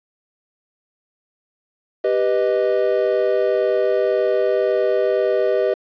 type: chord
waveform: triangle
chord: G augmented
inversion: none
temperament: equal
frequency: 392 / 493.9 / 622.3 Hz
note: G4 / B4 / D#5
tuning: 0 / 0 / 0 cents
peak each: -18 dBFS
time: 2.04-5.74 s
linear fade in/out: 5 ms
effects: resampled to 11025 Hz + 8-bit